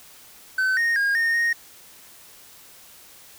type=tone with pitch steps; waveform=triangle; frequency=1525 / 1855 / 1625 / 1838 / 1861 Hz; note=G6 / A#6 / G#6 / A#6 / A#6; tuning=-48 / -9 / -38 / -25 / -3 cents; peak=-17 dBFS; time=0.58-1.53 s; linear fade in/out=5 ms; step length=190 ms; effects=white hiss -48 dBFS RMS until 3.38 s